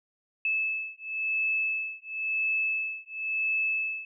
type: beating tone pair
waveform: sine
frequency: 2611 / 2611.96 Hz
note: E7 / E7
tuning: -17 / -17 cents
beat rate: 0.96 Hz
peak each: -30 dBFS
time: 0.45-4.05 s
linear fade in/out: 2 ms
effects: none